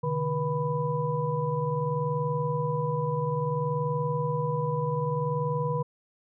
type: tone cluster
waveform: sine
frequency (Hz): 131 / 151.6 / 485.2 / 992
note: C3 / D#3 / B4 / B5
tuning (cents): +2 / -45 / -31 / +7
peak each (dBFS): -34 / -29 / -30 / -32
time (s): 0.03-5.83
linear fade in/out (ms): 10
effects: none